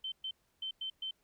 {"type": "tone bursts at uneven times", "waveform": "sine", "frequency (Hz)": 3091, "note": "G7", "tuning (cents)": -25, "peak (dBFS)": -36, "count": 5, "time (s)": [[0.04, 0.12], [0.24, 0.31], [0.62, 0.71], [0.81, 0.9], [1.02, 1.11]], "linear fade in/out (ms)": 5, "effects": ["pink hiss -75 dBFS RMS until 1.23 s"]}